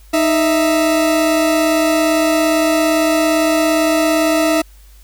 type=tone pair together; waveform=40% pulse; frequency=311.2 / 660 Hz; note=D#4 / E5; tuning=0 / +2 cents; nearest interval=octave + minor second; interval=1302 cents; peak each=-14 dBFS; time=0.13-4.62 s; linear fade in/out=10 ms; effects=added 50 Hz sine -40 dBFS peak until 5.03 s + white hiss -51 dBFS RMS until 5.03 s